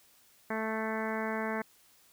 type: harmonic tone with a mistuned harmonic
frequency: 220 Hz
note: A3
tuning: in tune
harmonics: 1 / 2 / 3 / 4 / 5 / 6 / 7 / 8 / 9 / 10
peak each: -36 / -38 / -39 / -40 / -42 / -46 / -42 / -42 / -44 / -48 dBFS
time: 0.5-1.62 s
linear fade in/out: 5 ms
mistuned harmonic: 9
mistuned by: +16 cents
effects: white hiss -63 dBFS RMS until 2.12 s